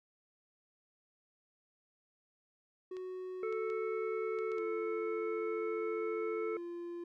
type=tone with pitch glide; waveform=triangle; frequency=370 to 345.2 Hz; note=F#4 to F4; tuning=0 to -20 cents; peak=-38 dBFS; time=2.91-7.04 s; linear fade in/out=5 ms; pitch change=-120 cents; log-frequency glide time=4.55-4.6 s
type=clicks; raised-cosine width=0.2 ms; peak=-37 dBFS; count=6; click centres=2.968 / 3.526 / 3.701 / 4.388 / 4.518 / 4.583 s
type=harmonic tone; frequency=440 Hz; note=A4; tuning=in tune; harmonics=1 / 3 / 5; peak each=-35 / -45 / -49 dBFS; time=3.43-6.57 s; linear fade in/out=2 ms
effects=none